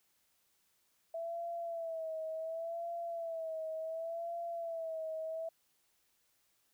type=tone with vibrato; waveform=sine; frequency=659.3 Hz; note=E5; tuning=in tune; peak=-37 dBFS; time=1.14-5.49 s; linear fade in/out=5 ms; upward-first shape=sine; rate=0.69 Hz; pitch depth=60 cents each way; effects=white hiss -75 dBFS RMS until 6.73 s